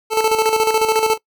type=tone with tremolo; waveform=25% pulse; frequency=440 Hz; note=A4; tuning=in tune; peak=-8 dBFS; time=0.1-1.18 s; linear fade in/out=50 ms; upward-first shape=square; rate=14 Hz; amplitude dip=55%; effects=noise-tail reverb RT60 0.1 s tail -21 dB re dry